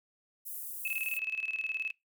pink high-pass noise, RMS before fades -41 dBFS, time 0.45-1.19 s, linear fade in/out 20 ms, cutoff 11000 Hz, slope 24 dB/octave
sine tone with tremolo, 2596 Hz, E7, 27 cents flat, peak -30 dBFS, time 0.85-1.91 s, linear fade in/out 2 ms, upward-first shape square, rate 19 Hz, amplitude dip 70%
effects noise-tail reverb RT60 0.2 s tail -24 dB re dry

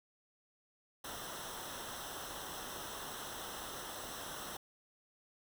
pink noise with comb filter, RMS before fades -45 dBFS, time 1.04-4.57 s, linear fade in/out 5 ms, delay 0.43 ms, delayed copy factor -0.75, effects none

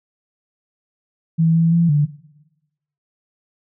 sine tone with pitch steps, 163.3 / 165.3 / 169 / 146.9 Hz, E3 / E3 / E3 / D3, -16 / +5 / +43 / +1 cents, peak -12 dBFS, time 1.38-2.06 s, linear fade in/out 20 ms, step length 170 ms, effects noise-tail reverb RT60 1.0 s tail -20 dB re dry

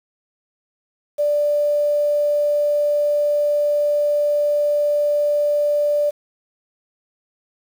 sine tone with quantisation, 587.3 Hz, D5, in tune, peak -15 dBFS, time 1.18-6.11 s, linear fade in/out 20 ms, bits 7, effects none

